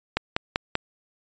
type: click train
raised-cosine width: 0.3 ms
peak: -6 dBFS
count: 4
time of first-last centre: 0.17-0.754 s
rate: 5.14 Hz
effects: resampled to 16000 Hz